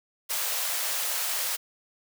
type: high-pass noise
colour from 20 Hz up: white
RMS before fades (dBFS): -29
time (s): 0.29-1.57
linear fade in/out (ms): 20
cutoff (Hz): 480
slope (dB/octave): 48
effects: none